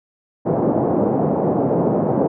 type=band-pass noise; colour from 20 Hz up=pink; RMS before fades=-18 dBFS; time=0.45-2.28 s; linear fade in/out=20 ms; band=150 to 740 Hz; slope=24 dB/octave; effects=none